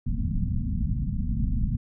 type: low-pass noise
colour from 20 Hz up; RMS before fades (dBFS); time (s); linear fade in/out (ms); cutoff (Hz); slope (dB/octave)
pink; -26; 0.06-1.77; 10; 250; 96
effects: none